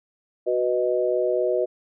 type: chord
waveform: sine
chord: B major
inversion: second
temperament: equal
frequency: 370 / 493.9 / 622.3 Hz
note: F#4 / B4 / D#5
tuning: 0 / 0 / 0 cents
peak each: -24 dBFS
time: 0.46-1.66 s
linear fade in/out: 20 ms
effects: none